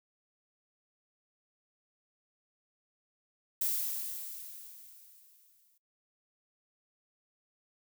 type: noise with exponential decay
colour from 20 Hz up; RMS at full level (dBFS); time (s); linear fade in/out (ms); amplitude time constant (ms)
violet; -30; 3.61-5.78; 5; 470
effects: noise-tail reverb RT60 0.2 s tail -26 dB re dry